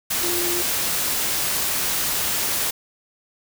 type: tone in noise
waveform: sine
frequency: 349.2 Hz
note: F4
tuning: in tune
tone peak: -26 dBFS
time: 0.23-0.62 s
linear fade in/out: 10 ms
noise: white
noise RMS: -23 dBFS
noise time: 0.1-2.71 s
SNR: -6 dB
effects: none